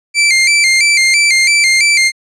sawtooth tone with vibrato, 2217 Hz, C#7, in tune, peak -4 dBFS, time 0.14-2.12 s, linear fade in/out 50 ms, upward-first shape square, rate 3 Hz, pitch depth 85 cents each way, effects resampled to 22050 Hz

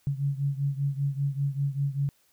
sine beating tone pair, 138.59 / 143.69 Hz, C#3 / D3, 0 / -37 cents, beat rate 5.1 Hz, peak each -27 / -30 dBFS, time 0.07-2.09 s, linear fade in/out 0 ms, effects white hiss -66 dBFS RMS until 2.32 s

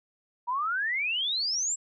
sine exponential sweep, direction up, 941 to 7750 Hz, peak -26 dBFS, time 0.47-1.76 s, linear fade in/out 20 ms, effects none

